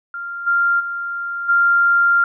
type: tone with level steps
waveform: sine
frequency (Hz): 1392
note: F6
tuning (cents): -6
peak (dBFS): -25 / -13 / -22 / -11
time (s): 0.14-2.24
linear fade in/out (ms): 2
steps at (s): 0.46 / 0.79 / 1.48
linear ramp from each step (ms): 20
effects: none

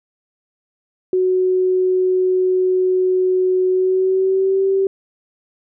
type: tone with pitch glide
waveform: sine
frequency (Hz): 370 to 387.1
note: F#4 to G4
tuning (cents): 0 to -22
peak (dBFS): -13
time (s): 1.13-4.87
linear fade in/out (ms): 2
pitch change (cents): +78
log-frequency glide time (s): 3.69-4.65
effects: none

